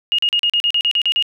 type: tone bursts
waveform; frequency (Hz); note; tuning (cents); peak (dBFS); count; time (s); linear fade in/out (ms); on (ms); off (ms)
sine; 2858; F7; +39; -13; 11; 0.12-1.225; 0; 65; 39
effects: none